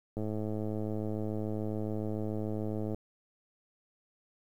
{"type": "click train", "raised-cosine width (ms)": 2, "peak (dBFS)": -23, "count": 298, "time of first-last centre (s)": [0.17, 2.946], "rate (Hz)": 107, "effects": ["10-bit"]}